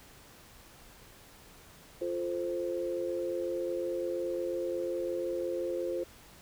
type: chord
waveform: sine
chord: F major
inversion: none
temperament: equal with one note detuned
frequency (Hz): 349.2 / 437.7 / 523.3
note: F4 / A4 / C5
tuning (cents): 0 / -9 / 0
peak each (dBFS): -34 / -40 / -34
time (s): 2.01-6.04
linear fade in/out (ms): 10
effects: pink hiss -55 dBFS RMS until 6.41 s